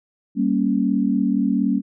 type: chord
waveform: sine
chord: G diminished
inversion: none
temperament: equal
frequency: 196 / 233.1 / 277.2 Hz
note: G3 / Bb3 / Db4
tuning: 0 / 0 / 0 cents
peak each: -21 dBFS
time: 0.35-1.82 s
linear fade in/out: 50 ms
effects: none